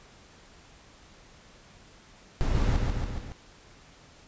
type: noise with echo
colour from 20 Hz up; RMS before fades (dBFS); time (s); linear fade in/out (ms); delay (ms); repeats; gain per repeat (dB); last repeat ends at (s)
brown; -26; 2.41-2.76; 0; 140; 4; -3; 3.32
effects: pink hiss -54 dBFS RMS until 4.27 s + resampled to 16000 Hz